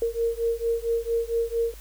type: beating tone pair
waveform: sine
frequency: 460.6 / 465 Hz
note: A#4 / A#4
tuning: -21 / -4 cents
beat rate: 4.4 Hz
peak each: -26 dBFS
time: 0.02-1.74 s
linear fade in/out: 2 ms
effects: added 50 Hz sine -41 dBFS peak until 1.8 s + white hiss -50 dBFS RMS until 1.8 s